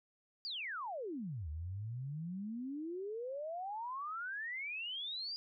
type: exponential two-way sweep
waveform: sine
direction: down then up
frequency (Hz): 4905 to 73.42 to 4905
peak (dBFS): -39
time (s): 0.45-5.36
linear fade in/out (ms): 0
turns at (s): 1.49
effects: none